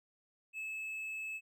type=tone; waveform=triangle; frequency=2600 Hz; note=E7; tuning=24 cents flat; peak=-37 dBFS; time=0.53-1.41 s; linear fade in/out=50 ms; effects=none